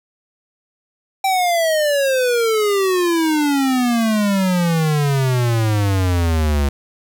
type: exponential sweep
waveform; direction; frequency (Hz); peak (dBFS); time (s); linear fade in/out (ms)
square; down; 782 to 69.3; -15; 1.24-6.69; 5
effects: 9-bit